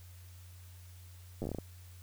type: slowing click train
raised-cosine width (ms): 2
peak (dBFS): -24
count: 9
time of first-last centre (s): 1.42-1.586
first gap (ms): 9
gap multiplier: 1.23
effects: added 90 Hz sine -50 dBFS peak until 2.02 s + white hiss -61 dBFS RMS until 2.02 s